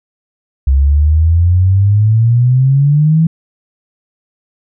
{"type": "exponential sweep", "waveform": "sine", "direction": "up", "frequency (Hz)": [66, 164.81], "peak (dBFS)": -6, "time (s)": [0.67, 3.27], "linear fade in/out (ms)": 5, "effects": []}